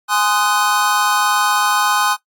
square chord, Ab dominant seventh, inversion none, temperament just, 830.6 / 1038.3 / 1245.9 / 1495.1 Hz, Ab5 / C6 / Eb6 / Gb6, 0 / -14 / +2 / +18 cents, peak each -20 dBFS, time 0.08-2.17 s, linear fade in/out 50 ms, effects noise-tail reverb RT60 0.1 s tail -18 dB re dry + AAC 64 kbps

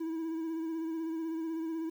triangle tone with vibrato, 324.8 Hz, E4, 26 cents flat, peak -31 dBFS, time 0-1.9 s, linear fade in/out 10 ms, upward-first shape sine, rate 16 Hz, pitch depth 34 cents each way, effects 10-bit

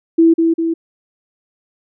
sine tone with echo, 329.6 Hz, E4, in tune, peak -6 dBFS, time 0.18-0.34 s, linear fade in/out 10 ms, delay 200 ms, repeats 2, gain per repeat -4 dB, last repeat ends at 0.74 s, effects none

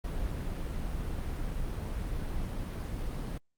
brown noise, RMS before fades -34 dBFS, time 0.04-3.38 s, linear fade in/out 5 ms, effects Opus 32 kbps

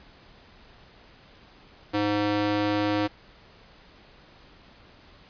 square tone with high-pass filter, 103.83 Hz, G#2, in tune, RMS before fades -25 dBFS, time 1.93-3.08 s, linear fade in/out 20 ms, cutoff 280 Hz, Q 1.2, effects pink hiss -53 dBFS RMS until 5.29 s + resampled to 11025 Hz

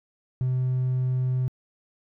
triangle tone, 128 Hz, C3, 38 cents flat, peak -19 dBFS, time 0.41-1.48 s, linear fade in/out 0 ms, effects tanh soft clip ceiling -17 dBFS

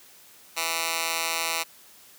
10% pulse tone with high-pass filter, 164.81 Hz, E3, in tune, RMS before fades -28 dBFS, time 0.56-1.64 s, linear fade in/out 20 ms, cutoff 1500 Hz, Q 0.56, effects white hiss -52 dBFS RMS until 2.18 s + high-pass 100 Hz 12 dB/octave

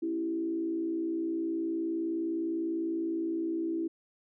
sine tone with frequency modulation, 329.6 Hz, E4, in tune, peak -29 dBFS, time 0.02-3.88 s, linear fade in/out 10 ms, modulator 59.6 Hz, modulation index 0.59, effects none

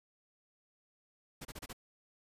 pink noise bursts, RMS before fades -45 dBFS, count 5, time 1.41-1.731 s, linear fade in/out 10 ms, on 41 ms, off 29 ms, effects resampled to 32000 Hz

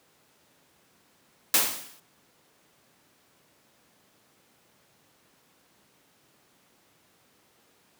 white noise with exponential decay, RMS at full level -18 dBFS, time 1.54-2 s, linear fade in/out 2 ms, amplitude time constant 99 ms, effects pink hiss -63 dBFS RMS until 7.99 s + high-pass 150 Hz 12 dB/octave

